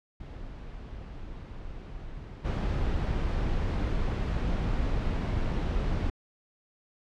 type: noise with level steps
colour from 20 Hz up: brown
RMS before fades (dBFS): -41 / -28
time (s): 0.2-6.1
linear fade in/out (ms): 5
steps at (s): 2.44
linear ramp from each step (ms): 20
effects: low-pass 4000 Hz 12 dB/octave